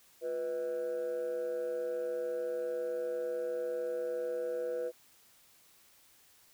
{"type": "tone with amplitude modulation", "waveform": "sine", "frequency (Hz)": 493.9, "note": "B4", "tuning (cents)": 0, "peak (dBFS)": -27, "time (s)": [0.21, 4.92], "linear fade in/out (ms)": 50, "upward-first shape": "sine", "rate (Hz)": 142, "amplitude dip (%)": 80, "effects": ["tanh soft clip ceiling -29 dBFS", "white hiss -63 dBFS RMS until 6.53 s"]}